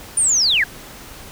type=linear sweep; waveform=sine; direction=down; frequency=9397 to 1544 Hz; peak=-13 dBFS; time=0.17-0.64 s; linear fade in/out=5 ms; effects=pink hiss -38 dBFS RMS until 1.31 s